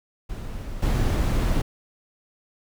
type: noise with level steps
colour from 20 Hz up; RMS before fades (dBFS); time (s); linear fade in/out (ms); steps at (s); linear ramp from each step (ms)
brown; -33 / -21; 0.29-1.62; 10; 0.82; 10
effects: none